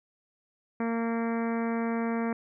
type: harmonic tone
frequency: 230 Hz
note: A#3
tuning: 23 cents flat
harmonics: 1 / 2 / 3 / 4 / 5 / 6 / 7 / 8 / 9 / 10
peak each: -28 / -34 / -38 / -40 / -42 / -44 / -45 / -46 / -47 / -48 dBFS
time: 0.8-2.33 s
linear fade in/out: 2 ms
effects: none